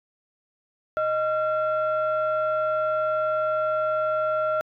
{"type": "tone pair together", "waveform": "sine", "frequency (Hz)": [622.3, 1369.8], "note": ["D#5", "F6"], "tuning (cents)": [0, -34], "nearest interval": "octave + major second", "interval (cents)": 1366, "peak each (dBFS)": [-22, -25], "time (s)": [0.97, 4.61], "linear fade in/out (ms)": 0, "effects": ["tanh soft clip ceiling -16 dBFS"]}